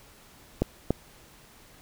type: clicks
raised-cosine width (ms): 2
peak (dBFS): -9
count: 2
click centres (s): 0.62 / 0.906
effects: pink hiss -54 dBFS RMS until 1.81 s